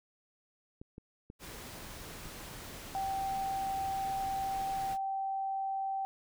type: clicks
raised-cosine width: 3 ms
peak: -33 dBFS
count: 4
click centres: 0.815 / 0.981 / 1.301 / 2.256 s
type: noise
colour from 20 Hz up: pink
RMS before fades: -46 dBFS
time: 1.39-4.98 s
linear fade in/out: 50 ms
type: tone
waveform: sine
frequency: 777 Hz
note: G5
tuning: 16 cents flat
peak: -32 dBFS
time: 2.95-6.05 s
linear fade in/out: 0 ms
effects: none